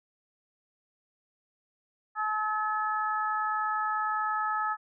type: harmonic tone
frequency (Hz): 429.2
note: A4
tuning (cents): -43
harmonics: 2 / 3 / 4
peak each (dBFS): -32 / -29 / -35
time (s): 2.15-4.77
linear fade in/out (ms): 50
effects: none